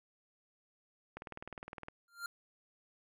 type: click train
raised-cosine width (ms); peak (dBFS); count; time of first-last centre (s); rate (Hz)
0.5; -29; 15; 1.17-1.884; 19.6
type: tone with exponential growth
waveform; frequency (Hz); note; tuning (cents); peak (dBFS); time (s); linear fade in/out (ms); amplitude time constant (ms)
square; 1392; F6; -6; -36; 2.08-2.26; 2; 39
effects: none